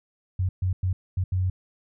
sine tone bursts at uneven times, 92.5 Hz, F#2, in tune, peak -21 dBFS, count 5, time 0.39-0.49 / 0.62-0.73 / 0.83-0.93 / 1.17-1.24 / 1.32-1.5 s, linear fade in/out 5 ms, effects none

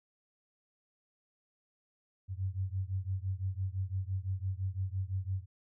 sine beating tone pair, 92.5 / 98.4 Hz, F#2 / G2, 0 / +7 cents, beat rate 5.9 Hz, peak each -35 / -36 dBFS, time 2.28-5.46 s, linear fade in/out 50 ms, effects none

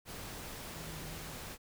sine tone in noise, 159.4 Hz, D#3, 42 cents sharp, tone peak -49 dBFS, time 0.72-1.36 s, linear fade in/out 50 ms, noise pink, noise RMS -45 dBFS, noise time 0.05-1.58 s, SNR -7 dB, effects none

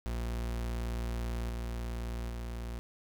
40% pulse tone with level steps, 58.27 Hz, A#1, in tune, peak -32 / -34 / -36 dBFS, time 0.06-2.79 s, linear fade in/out 0 ms, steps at 1.49 / 2.29 s, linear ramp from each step 10 ms, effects none

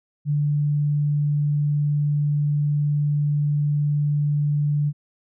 sine tone, 146.83 Hz, D3, in tune, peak -18 dBFS, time 0.25-4.93 s, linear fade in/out 50 ms, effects none

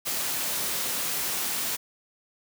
white high-pass noise, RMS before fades -29 dBFS, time 0.05-1.77 s, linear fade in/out 20 ms, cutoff 110 Hz, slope 12 dB/octave, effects none

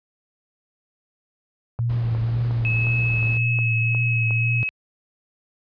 click train, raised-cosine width 1 ms, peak -22 dBFS, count 8, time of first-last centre 1.79-4.308 s, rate 2.78 Hz
sine tone with vibrato, 116.54 Hz, A#2, in tune, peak -19 dBFS, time 1.79-4.63 s, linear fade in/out 0 ms, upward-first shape triangle, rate 1.9 Hz, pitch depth 45 cents each way
brown noise, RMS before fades -31 dBFS, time 1.89-3.38 s, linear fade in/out 10 ms
sine tone with pitch glide, 2580 to 2562 Hz, E7 to E7, -38 to -50 cents, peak -22 dBFS, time 2.65-4.69 s, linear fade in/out 0 ms, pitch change -12 cents, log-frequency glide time 3.43-4.27 s
effects high-pass 60 Hz 12 dB/octave + resampled to 11025 Hz

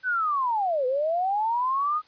sine linear two-way sweep, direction down then up, 1541 to 493.9 to 1260 Hz, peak -22 dBFS, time 0.03-2.02 s, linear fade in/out 50 ms, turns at 0.86 s, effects white hiss -58 dBFS RMS until 2.07 s + resampled to 11025 Hz

